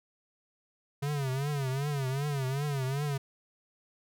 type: tone with vibrato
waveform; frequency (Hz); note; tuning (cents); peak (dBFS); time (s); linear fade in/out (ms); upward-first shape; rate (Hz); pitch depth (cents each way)
square; 138.59; C#3; 0; -30; 1.02-3.18; 10; triangle; 2.6; 140
effects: none